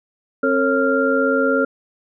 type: tone cluster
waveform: sine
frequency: 266.3 / 451.4 / 548 / 1391 Hz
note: C4 / A4 / C#5 / F6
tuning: +31 / +44 / -20 / -7 cents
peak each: -20 dBFS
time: 0.43-1.65 s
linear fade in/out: 5 ms
effects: none